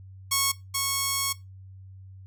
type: tone pair in turn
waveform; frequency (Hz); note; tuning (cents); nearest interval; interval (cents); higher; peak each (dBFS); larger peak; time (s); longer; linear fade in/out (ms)
5% pulse; 1100 / 1100; C#6 / C#6; -14 / -14; unison; 0; neither; -10 / -13; first; 0.31-0.52 / 0.74-1.33; second; 10
effects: noise-tail reverb RT60 0.2 s tail -18 dB re dry + added 95 Hz sine -43 dBFS peak until 2.26 s